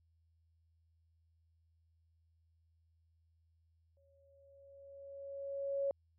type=tone with exponential growth; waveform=sine; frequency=555 Hz; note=C#5; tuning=2 cents sharp; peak=-31 dBFS; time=3.97-5.91 s; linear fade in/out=1 ms; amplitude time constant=420 ms; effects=added 82 Hz sine -70 dBFS peak until 6.18 s

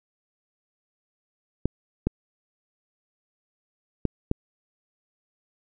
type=clicks; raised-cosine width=3 ms; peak=-9 dBFS; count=4; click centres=1.656 / 2.07 / 4.053 / 4.314 s; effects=none

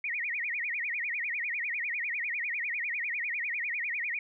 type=tone with vibrato; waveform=sine; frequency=2136 Hz; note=C7; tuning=35 cents sharp; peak=-30 dBFS; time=0.04-4.19 s; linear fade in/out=2 ms; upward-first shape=sine; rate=10 Hz; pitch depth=260 cents each way; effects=none

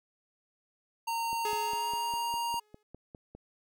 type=tone with pitch glide; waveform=square; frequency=921 to 937.6 Hz; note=A#5 to A#5; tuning=-21 to +10 cents; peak=-31 dBFS; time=1.07-2.6 s; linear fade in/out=10 ms; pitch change=+31 cents; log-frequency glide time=1.59-1.87 s
type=click train; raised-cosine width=2 ms; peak=-33 dBFS; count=11; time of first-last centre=1.33-3.35 s; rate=4.95 Hz
type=tone with exponential decay; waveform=sawtooth; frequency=422.4 Hz; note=G#4; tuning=29 cents sharp; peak=-29 dBFS; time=1.45-2.83 s; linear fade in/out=2 ms; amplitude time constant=300 ms
effects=none

